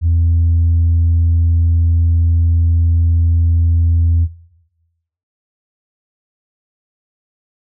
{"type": "tone", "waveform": "sine", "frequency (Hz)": 83.7, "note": "E2", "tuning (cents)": 27, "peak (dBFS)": -8, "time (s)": [0.01, 4.28], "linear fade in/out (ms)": 50, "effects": ["noise-tail reverb RT60 1.0 s tail -19 dB re dry", "tanh soft clip ceiling -7 dBFS"]}